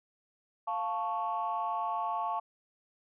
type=chord; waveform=sine; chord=F augmented; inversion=none; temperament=equal; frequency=698.5 / 880 / 1108.7 Hz; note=F5 / A5 / C#6; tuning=0 / 0 / 0 cents; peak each=-35 / -33 / -34 dBFS; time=0.67-2.4 s; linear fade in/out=10 ms; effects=tanh soft clip ceiling -23 dBFS